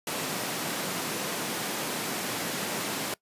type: high-pass noise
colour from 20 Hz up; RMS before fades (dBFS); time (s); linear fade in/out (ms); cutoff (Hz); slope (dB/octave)
pink; -32; 0.07-3.14; 2; 160; 24
effects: noise-tail reverb RT60 0.1 s tail -22 dB re dry + resampled to 32000 Hz